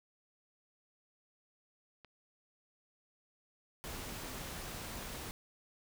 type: click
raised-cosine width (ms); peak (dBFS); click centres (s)
0.3; -38; 2.047
type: noise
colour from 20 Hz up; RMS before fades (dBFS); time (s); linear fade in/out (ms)
pink; -44; 3.84-5.31; 0
effects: none